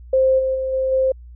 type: tone with level steps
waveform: sine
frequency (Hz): 525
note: C5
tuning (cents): +6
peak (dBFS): -12 / -17 / -20 / -17 / -14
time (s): 0.13-1.12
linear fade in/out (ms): 5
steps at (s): 0.38 / 0.54 / 0.72 / 0.91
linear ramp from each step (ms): 20
effects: added 60 Hz sine -37 dBFS peak until 1.35 s